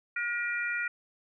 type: harmonic tone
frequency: 477.4 Hz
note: A#4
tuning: 41 cents sharp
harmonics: 3 / 4 / 5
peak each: -32 / -34 / -35 dBFS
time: 0.16-0.88 s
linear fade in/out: 5 ms
effects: none